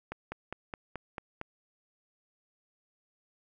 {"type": "slowing click train", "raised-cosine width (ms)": 0.5, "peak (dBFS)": -22, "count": 7, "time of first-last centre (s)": [0.12, 1.414], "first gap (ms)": 200, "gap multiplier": 1.03, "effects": []}